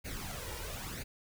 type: noise with flanger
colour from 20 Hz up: pink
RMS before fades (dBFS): -41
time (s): 0.04-1.04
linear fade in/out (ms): 20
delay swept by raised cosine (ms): 0.45 to 2.15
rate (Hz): 1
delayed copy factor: +0.65
effects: none